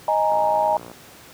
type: chord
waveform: sine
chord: D# suspended fourth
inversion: none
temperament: equal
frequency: 622.3 / 830.6 / 932.3 Hz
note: D#5 / G#5 / A#5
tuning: 0 / 0 / 0 cents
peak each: -21 dBFS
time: 0.08-0.77 s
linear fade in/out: 2 ms
type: click train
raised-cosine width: 1 ms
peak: -24 dBFS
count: 36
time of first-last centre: 0.32-0.915 s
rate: 58.8 Hz
effects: pink hiss -45 dBFS RMS until 1.33 s + high-pass 100 Hz 12 dB/octave